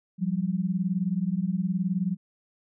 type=beating tone pair; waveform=sine; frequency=174.61 / 193.61 Hz; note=F3 / G3; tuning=0 / -21 cents; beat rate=19 Hz; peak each=-27 dBFS; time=0.18-2.17 s; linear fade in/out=50 ms; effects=none